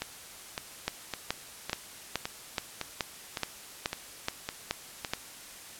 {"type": "two click trains", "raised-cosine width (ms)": 0.2, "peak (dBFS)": [-15, -11], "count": [10, 11], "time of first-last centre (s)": [[0.02, 5.048], [0.88, 5.135]], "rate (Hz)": [1.79, 2.35], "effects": ["white hiss -47 dBFS RMS until 5.79 s", "low-pass 12000 Hz 12 dB/octave"]}